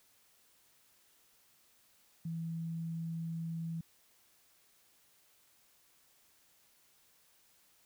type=tone; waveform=sine; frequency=164.81 Hz; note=E3; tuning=in tune; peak=-36 dBFS; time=2.25-3.81 s; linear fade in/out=5 ms; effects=white hiss -68 dBFS RMS until 7.85 s